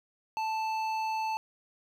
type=tone with hard clipping; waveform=triangle; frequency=880 Hz; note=A5; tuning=in tune; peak=-31 dBFS; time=0.37-1.37 s; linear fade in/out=0 ms; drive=14 dB; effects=none